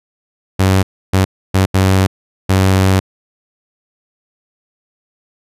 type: tone bursts at uneven times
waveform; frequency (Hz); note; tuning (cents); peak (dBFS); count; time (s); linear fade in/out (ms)
sawtooth; 95; F#2; +46; -5; 5; 0.59-0.83 / 1.13-1.25 / 1.54-1.66 / 1.74-2.07 / 2.49-3; 10
effects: resampled to 32000 Hz

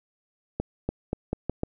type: accelerating click train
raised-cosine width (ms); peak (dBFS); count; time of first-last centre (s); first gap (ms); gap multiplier
2; -13; 6; 0.6-1.634; 290; 0.83
effects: none

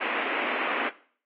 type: band-pass noise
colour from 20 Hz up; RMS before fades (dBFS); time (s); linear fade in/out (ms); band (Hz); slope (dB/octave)
white; -29; 0-0.9; 20; 240 to 2700; 48
effects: noise-tail reverb RT60 0.5 s tail -18 dB re dry + AAC 32 kbps

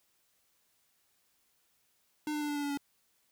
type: tone with pitch steps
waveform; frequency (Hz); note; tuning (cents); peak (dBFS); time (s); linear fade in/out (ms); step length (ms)
square; 301.5 / 298.4 / 295.3 / 292.2 / 289.2 / 286.2 / 283.3; D4 / D4 / D4 / D4 / D4 / D4 / C#4; +46 / +28 / +10 / -9 / -27 / -45 / +38; -33; 2.27-2.774; 2; 72
effects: white hiss -73 dBFS RMS until 3.31 s

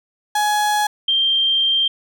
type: tone pair in turn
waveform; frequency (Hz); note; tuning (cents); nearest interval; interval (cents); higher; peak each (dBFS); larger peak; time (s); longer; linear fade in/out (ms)
35% pulse / sine; 839 / 3168; G#5 / G7; +17 / +18; octave + major seventh; 2301; second; -14; neither; 0.35-0.87 / 1.08-1.88; second; 5
effects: none

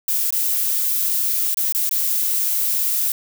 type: noise with dropouts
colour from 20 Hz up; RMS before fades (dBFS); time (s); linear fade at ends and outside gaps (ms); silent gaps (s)
violet; -20; 0.08-3.12; 1; 0.305-0.325 / 1.544-1.571 / 1.724-1.748 / 1.893-1.911
effects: none

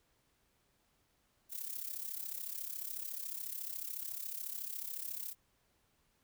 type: noise with amplitude modulation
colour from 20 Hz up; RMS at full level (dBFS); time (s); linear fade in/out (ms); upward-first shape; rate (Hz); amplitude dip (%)
violet; -39; 1.49-5.35; 50; sine; 34; 75
effects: pink hiss -75 dBFS RMS until 6.23 s

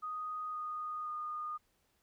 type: tone with pitch steps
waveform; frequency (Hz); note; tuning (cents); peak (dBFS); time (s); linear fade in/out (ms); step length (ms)
sine; 1244.5 / 1234.5 / 1224.5; D#6 / D#6 / D#6; 0 / -14 / -28; -37; 0.02-1.58; 20; 520
effects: pink hiss -75 dBFS RMS until 2.02 s

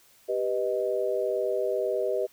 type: chord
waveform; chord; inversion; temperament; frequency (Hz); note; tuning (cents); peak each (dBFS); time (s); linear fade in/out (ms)
sine; G augmented; none; equal; 392 / 493.9 / 622.3; G4 / B4 / D#5; 0 / 0 / 0; -29; 0.28-2.27; 20
effects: white hiss -59 dBFS RMS until 2.32 s

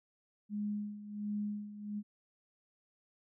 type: tone with tremolo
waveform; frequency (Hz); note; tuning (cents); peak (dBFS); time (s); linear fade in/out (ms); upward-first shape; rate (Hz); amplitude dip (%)
sine; 207.7; G#3; 0; -33; 0.49-2.03; 50; sine; 1.4; 75
effects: none

